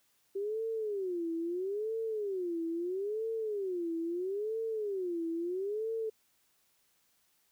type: tone with vibrato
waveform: sine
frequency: 385.6 Hz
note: G4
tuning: 28 cents flat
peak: -32 dBFS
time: 0.35-6.1 s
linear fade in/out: 10 ms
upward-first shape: sine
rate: 0.76 Hz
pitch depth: 270 cents each way
effects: white hiss -72 dBFS RMS until 7.51 s